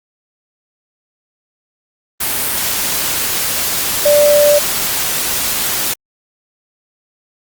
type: tone in noise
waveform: sine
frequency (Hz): 586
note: D5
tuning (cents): -4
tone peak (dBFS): -7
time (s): 4.05-4.59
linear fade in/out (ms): 10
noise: white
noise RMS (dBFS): -17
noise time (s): 2.2-5.94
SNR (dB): +7
effects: Opus 32 kbps